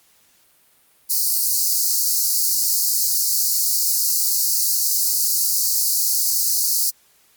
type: high-pass noise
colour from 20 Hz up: white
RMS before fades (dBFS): -19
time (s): 1.09-6.91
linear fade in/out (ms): 20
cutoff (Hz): 4300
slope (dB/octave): 96
effects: white hiss -57 dBFS RMS until 7.36 s + Opus 48 kbps